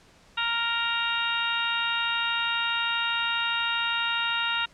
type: harmonic tone with a mistuned harmonic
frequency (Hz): 466.2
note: A#4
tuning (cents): 0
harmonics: 2 / 3 / 4 / 5 / 6 / 7 / 8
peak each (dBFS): -33 / -29 / -35 / -38 / -29 / -40 / -32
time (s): 0.37-4.66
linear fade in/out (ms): 10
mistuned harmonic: 7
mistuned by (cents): -18
effects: pink hiss -56 dBFS RMS until 4.73 s + low-pass 7000 Hz 12 dB/octave